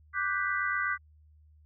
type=chord; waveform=sine; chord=G major seventh; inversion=second; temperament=equal; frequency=1174.7 / 1480 / 1568 / 1975.5 Hz; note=D6 / F#6 / G6 / B6; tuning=0 / 0 / 0 / 0 cents; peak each=-33 dBFS; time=0.13-0.98 s; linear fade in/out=50 ms; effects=added 76 Hz sine -56 dBFS peak until 1.65 s